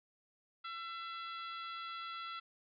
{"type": "harmonic tone with a mistuned harmonic", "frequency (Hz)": 673, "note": "E5", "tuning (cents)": 36, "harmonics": [2, 3, 4, 5, 6, 7], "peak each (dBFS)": [-43, -53, -53, -51, -55, -63], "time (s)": [0.64, 2.4], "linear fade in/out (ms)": 10, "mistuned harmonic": 4, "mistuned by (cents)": -15, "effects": []}